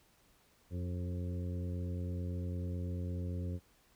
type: harmonic tone with a mistuned harmonic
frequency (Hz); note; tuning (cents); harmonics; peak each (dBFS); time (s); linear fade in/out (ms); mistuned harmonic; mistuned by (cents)
89; F2; +33; 1 / 2 / 3 / 4 / 5 / 6; -36 / -43 / -47 / -52 / -52 / -53; 0.7-3.6; 50; 5; -15
effects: pink hiss -68 dBFS RMS until 3.95 s